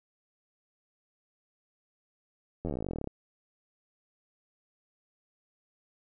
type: slowing click train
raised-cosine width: 2 ms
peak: -21 dBFS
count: 23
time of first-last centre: 2.65-3.074 s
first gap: 11 ms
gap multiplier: 1.05
effects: none